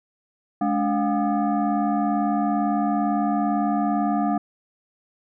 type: tone with frequency modulation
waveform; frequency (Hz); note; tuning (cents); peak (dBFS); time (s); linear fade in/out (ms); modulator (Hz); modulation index
sine; 211.1; G#3; +29; -19; 0.61-4.38; 5; 500; 1.4
effects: none